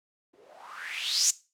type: noise with low-pass filter sweep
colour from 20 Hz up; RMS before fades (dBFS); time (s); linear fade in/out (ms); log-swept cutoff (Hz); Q
violet; -31; 0.33-1.31; 10; 350 to 7100; 5.4
effects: noise-tail reverb RT60 0.3 s tail -19 dB re dry